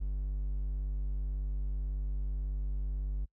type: tone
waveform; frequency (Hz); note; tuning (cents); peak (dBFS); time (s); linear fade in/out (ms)
triangle; 49.09; G1; +3; -29; 0-3.26; 20
effects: noise-tail reverb RT60 0.1 s tail -26 dB re dry